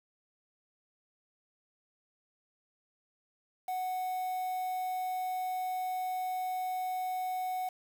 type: tone with quantisation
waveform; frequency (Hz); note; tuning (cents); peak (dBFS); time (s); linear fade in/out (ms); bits
triangle; 740; F#5; 0; -30; 3.68-7.69; 5; 8
effects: none